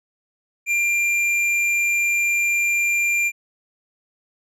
sine tone with hard clipping, 2384 Hz, D7, 25 cents sharp, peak -19 dBFS, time 0.66-3.32 s, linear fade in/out 50 ms, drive 8 dB, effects none

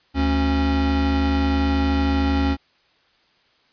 square tone pair together, 73.86 / 274.4 Hz, D2 / C#4, +10 / -17 cents, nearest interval octave + major seventh, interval 2273 cents, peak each -21 dBFS, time 0.14-2.57 s, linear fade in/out 50 ms, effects white hiss -60 dBFS RMS until 3.72 s + resampled to 11025 Hz

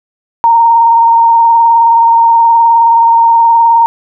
sine tone with vibrato, 924 Hz, A#5, 16 cents flat, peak -3 dBFS, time 0.44-3.86 s, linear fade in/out 0 ms, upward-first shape sine, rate 19 Hz, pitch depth 21 cents each way, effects none

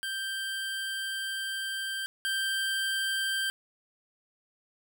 25% pulse tone pair in turn, 1572 / 1572 Hz, G6 / G6, +4 / +4 cents, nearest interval unison, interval 0 cents, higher neither, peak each -28 / -24 dBFS, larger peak second, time 0.03-2.06 / 2.25-3.5 s, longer first, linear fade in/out 0 ms, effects none

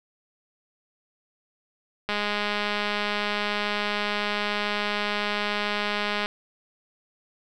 click train, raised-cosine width 0.3 ms, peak -11 dBFS, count 864, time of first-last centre 2.09-6.259 s, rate 207 Hz, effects none

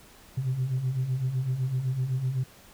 sine beating tone pair, 123.8 / 131.7 Hz, B2 / C3, +5 / +12 cents, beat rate 7.9 Hz, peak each -31 / -25 dBFS, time 0.37-2.44 s, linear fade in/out 10 ms, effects tanh soft clip ceiling -21 dBFS + pink hiss -53 dBFS RMS until 2.73 s

